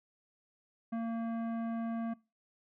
sine tone with tanh clipping, 228.9 Hz, A#3, 31 cents flat, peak -35 dBFS, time 0.92-2.14 s, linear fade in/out 10 ms, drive 16 dB, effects noise-tail reverb RT60 0.3 s tail -23 dB re dry + low-pass 2000 Hz 12 dB/octave

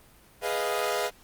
sawtooth chord, F half-diminished seventh, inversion first, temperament equal, 415.3 / 493.9 / 622.3 / 698.5 Hz, Ab4 / Cb5 / Eb5 / F5, 0 / 0 / 0 / 0 cents, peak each -28 dBFS, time 0.41-1.11 s, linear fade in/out 50 ms, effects pink hiss -56 dBFS RMS until 1.23 s + Opus 32 kbps

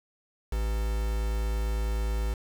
triangle tone with quantisation, 54.6 Hz, A1, 13 cents flat, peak -24 dBFS, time 0.52-2.34 s, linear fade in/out 5 ms, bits 6, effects none

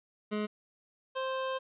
25% pulse tone pair in turn, 211 / 525.1 Hz, G#3 / C5, +28 / +6 cents, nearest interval octave + major third, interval 1578 cents, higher second, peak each -27 / -28 dBFS, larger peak first, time 0.31-0.47 / 1.15-1.59 s, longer second, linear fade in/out 20 ms, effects resampled to 8000 Hz + 11-bit

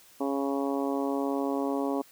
harmonic tone, 138.59 Hz, C#3, in tune, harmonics 2 / 3 / 4 / 5 / 6 / 7 / 8, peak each -29 / -33 / -35 / -37 / -39 / -40 / -41 dBFS, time 0.2-2.02 s, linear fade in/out 10 ms, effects white hiss -56 dBFS RMS until 2.11 s + high-pass 60 Hz 12 dB/octave

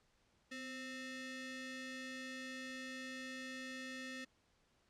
sawtooth ring-modulated tone, 784 Hz, G5, in tune, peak -38 dBFS, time 0.51-4.25 s, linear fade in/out 10 ms, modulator 1040 Hz, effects pink hiss -75 dBFS RMS until 4.89 s + low-pass 7000 Hz 12 dB/octave

